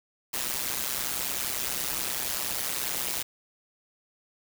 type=noise with amplitude modulation; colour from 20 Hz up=white; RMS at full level=-27 dBFS; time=0.33-3.23 s; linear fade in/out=10 ms; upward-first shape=sine; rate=130 Hz; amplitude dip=90%; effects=none